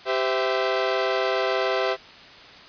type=chord; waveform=sawtooth; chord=C major; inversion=second; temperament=equal with one note detuned; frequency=392 / 513.7 / 659.3 Hz; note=G4 / C5 / E5; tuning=0 / -32 / 0 cents; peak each=-22 dBFS; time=0.05-1.97 s; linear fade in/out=50 ms; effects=white hiss -45 dBFS RMS until 2.68 s + resampled to 11025 Hz